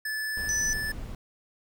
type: tone with pitch glide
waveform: square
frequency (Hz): 1736 to 1747.1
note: A6 to A6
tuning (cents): -24 to -13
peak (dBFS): -30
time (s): 0.05-0.92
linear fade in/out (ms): 5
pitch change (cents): +11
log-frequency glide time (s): 0.17-0.57
type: noise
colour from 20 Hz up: brown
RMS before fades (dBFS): -37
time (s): 0.37-1.15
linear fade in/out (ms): 2
type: tone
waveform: sine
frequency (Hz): 5970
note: F#8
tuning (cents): +15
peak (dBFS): -26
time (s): 0.49-0.73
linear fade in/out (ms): 0
effects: none